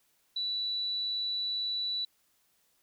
sine tone, 3951 Hz, B7, in tune, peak -30 dBFS, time 0.36-2.05 s, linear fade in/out 5 ms, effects white hiss -71 dBFS RMS until 2.82 s

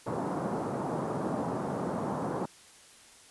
pink band-pass noise, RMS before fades -33 dBFS, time 0.06-2.46 s, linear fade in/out 10 ms, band 140 to 1100 Hz, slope 24 dB/octave, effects white hiss -55 dBFS RMS until 3.3 s + resampled to 24000 Hz

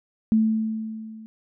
sine tone with level ramp, 220 Hz, A3, in tune, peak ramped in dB -14 to -39 dBFS, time 0.32-1.26 s, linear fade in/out 0 ms, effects none

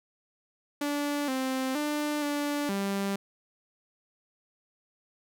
sawtooth tone with pitch steps, 289.8 / 261.7 / 297.2 / 290.6 / 197.7 Hz, D4 / C4 / D4 / D4 / G3, -23 / 0 / +21 / -18 / +15 cents, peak -24 dBFS, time 0.81-3.16 s, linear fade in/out 5 ms, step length 470 ms, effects none

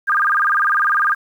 sine tone with vibrato, 1396.9 Hz, F6, in tune, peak -13 dBFS, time 0.07-1.15 s, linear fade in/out 20 ms, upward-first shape square, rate 20 Hz, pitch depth 240 cents each way, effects 8-bit

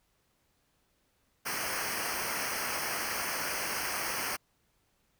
pink noise with comb filter, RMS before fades -34 dBFS, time 1.45-4.37 s, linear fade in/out 20 ms, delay 0.27 ms, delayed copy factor -0.95, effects pink hiss -73 dBFS RMS until 5.19 s

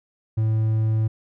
triangle tone, 110 Hz, A2, in tune, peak -16 dBFS, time 0.37-1.08 s, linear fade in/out 10 ms, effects none

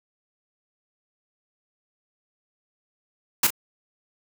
white noise with echo, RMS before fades -18 dBFS, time 3.43-3.47 s, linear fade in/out 5 ms, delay 35 ms, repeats 1, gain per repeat -10 dB, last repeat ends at 3.505 s, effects none

